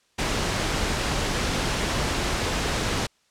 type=noise; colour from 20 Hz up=pink; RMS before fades=-25 dBFS; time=0.18-3.07 s; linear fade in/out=10 ms; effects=white hiss -65 dBFS RMS until 3.3 s + low-pass 7000 Hz 12 dB/octave